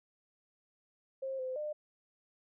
sine tone with pitch steps, 533 / 515 / 602 Hz, C5 / C5 / D5, +32 / -28 / +43 cents, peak -35 dBFS, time 1.22-1.73 s, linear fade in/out 10 ms, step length 170 ms, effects none

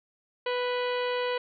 harmonic tone with a mistuned harmonic, 493.9 Hz, B4, in tune, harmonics 1 / 2 / 3 / 4 / 5 / 6 / 7 / 8 / 9, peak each -28 / -34 / -39 / -39 / -41 / -40 / -46 / -45 / -49 dBFS, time 0.46-1.38 s, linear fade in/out 5 ms, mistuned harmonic 7, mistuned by -79 cents, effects none

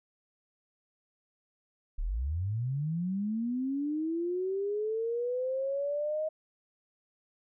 sine linear sweep, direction up, 30.87 to 630 Hz, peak -29 dBFS, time 1.98-6.29 s, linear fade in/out 10 ms, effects none

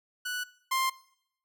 sawtooth tone pair in turn, 1480 / 1052.3 Hz, F#6 / C6, 0 / +10 cents, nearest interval tritone, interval 590 cents, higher first, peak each -28 / -22 dBFS, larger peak second, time 0.25-0.44 / 0.71-0.9 s, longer neither, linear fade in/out 10 ms, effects noise-tail reverb RT60 0.7 s tail -20 dB re dry

